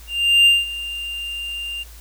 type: tone with ADSR envelope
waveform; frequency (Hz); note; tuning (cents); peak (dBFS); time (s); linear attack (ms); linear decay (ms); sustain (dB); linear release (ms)
triangle; 2794; F7; 0; -7; 0.07-1.84; 390; 190; -17; 21
effects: added 57 Hz sine -39 dBFS peak until 2 s + white hiss -46 dBFS RMS until 2 s